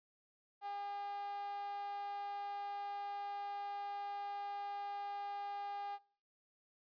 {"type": "tone with high-pass filter", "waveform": "sawtooth", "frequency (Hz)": 404.3, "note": "G#4", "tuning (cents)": -46, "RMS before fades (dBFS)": -43, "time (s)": [0.61, 5.99], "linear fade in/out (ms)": 50, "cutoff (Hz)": 820, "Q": 6.7, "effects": ["noise-tail reverb RT60 0.5 s tail -24 dB re dry", "resampled to 11025 Hz"]}